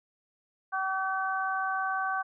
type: harmonic tone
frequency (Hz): 382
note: G4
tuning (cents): -45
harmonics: 2 / 3 / 4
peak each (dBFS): -32 / -32 / -32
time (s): 0.72-2.23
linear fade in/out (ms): 20
effects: none